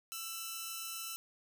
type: tone pair together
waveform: 5% pulse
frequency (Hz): 1333.7 / 2994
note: E6 / F#7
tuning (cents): +20 / +20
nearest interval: octave + major second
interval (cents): 1400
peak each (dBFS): -30 / -37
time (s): 0.12-1.16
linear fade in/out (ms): 0
effects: none